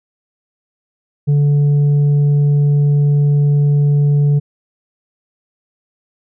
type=tone with tanh clipping; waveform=triangle; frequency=144.8 Hz; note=D3; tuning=24 cents flat; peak=-10 dBFS; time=1.27-4.4 s; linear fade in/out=20 ms; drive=8 dB; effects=none